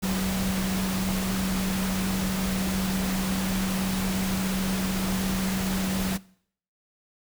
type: tone in noise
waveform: sine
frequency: 189.4 Hz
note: F#3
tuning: 41 cents sharp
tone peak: -26 dBFS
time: 0.02-6.18 s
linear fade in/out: 20 ms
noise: pink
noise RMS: -31 dBFS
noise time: 0.02-6.18 s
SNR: +2 dB
effects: noise-tail reverb RT60 0.6 s tail -21 dB re dry